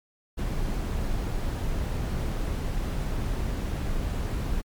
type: noise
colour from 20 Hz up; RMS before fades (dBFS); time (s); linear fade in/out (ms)
brown; -28; 0.37-4.62; 20
effects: MP3 96 kbps